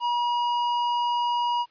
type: tone with tanh clipping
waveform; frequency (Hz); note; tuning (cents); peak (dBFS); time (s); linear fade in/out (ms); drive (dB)
triangle; 960; B5; -49; -24; 0-1.66; 50; 15
effects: white hiss -63 dBFS RMS until 1.7 s + resampled to 11025 Hz